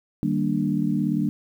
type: chord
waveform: sine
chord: Eb major seventh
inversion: none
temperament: equal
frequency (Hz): 155.56 / 196 / 233.1 / 293.7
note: Eb3 / G3 / Bb3 / D4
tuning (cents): 0 / 0 / 0 / 0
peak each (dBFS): -27 / -25 / -26 / -26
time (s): 0.23-1.29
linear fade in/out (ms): 0
effects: 9-bit